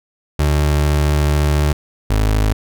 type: tone pair in turn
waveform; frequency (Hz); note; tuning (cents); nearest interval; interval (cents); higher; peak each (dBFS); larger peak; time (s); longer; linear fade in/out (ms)
30% pulse; 74 / 52.89; D2 / G#1; +14 / +32; tritone; 582; first; -10; neither; 0.39-1.73 / 2.1-2.53; first; 5
effects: none